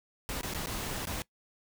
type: noise with dropouts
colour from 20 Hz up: pink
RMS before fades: -36 dBFS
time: 0.29-1.22 s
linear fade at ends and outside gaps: 0 ms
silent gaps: 0.411-0.432 / 0.537-0.547 / 0.66-0.67 / 1.054-1.071 s
effects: noise-tail reverb RT60 0.1 s tail -21 dB re dry